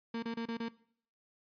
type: tone bursts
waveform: 35% pulse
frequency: 230.1 Hz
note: A#3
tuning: 22 cents flat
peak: -33 dBFS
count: 5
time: 0.14-0.686 s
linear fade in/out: 5 ms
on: 86 ms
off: 29 ms
effects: noise-tail reverb RT60 0.6 s tail -20 dB re dry + resampled to 11025 Hz